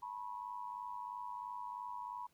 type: tone with amplitude modulation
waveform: sine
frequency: 976 Hz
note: B5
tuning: 21 cents flat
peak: -38 dBFS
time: 0.02-2.27 s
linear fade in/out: 10 ms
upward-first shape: sine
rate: 103 Hz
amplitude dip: 85%
effects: pink hiss -74 dBFS RMS until 2.33 s